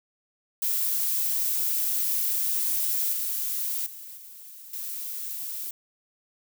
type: noise with level steps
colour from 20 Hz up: violet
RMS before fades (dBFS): -26 / -29 / -42 / -45 / -34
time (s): 0.62-5.71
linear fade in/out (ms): 5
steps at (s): 3.13 / 3.86 / 4.17 / 4.73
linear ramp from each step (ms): 5
effects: none